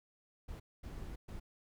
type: noise bursts at uneven times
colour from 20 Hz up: brown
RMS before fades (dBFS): -45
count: 3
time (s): 0.48-0.6 / 0.83-1.16 / 1.28-1.4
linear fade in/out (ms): 10
effects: none